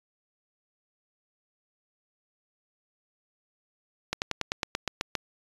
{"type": "slowing click train", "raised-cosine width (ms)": 0.2, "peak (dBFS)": -10, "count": 10, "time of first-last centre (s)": [4.13, 5.153], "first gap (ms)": 89, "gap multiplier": 1.06, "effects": ["resampled to 24000 Hz"]}